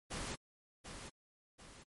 pink noise with echo, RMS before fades -42 dBFS, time 0.1-0.36 s, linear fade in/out 20 ms, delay 740 ms, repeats 2, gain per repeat -7 dB, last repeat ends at 1.84 s, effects MP3 48 kbps

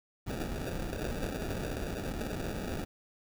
pink noise with sample-and-hold, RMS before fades -36 dBFS, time 0.26-2.85 s, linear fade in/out 20 ms, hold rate 1050 Hz, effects none

